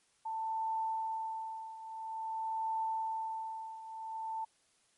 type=tone with tremolo; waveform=sine; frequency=889 Hz; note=A5; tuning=18 cents sharp; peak=-31 dBFS; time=0.25-4.45 s; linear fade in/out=10 ms; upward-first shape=triangle; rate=0.49 Hz; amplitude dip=80%; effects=white hiss -71 dBFS RMS until 4.97 s + MP3 48 kbps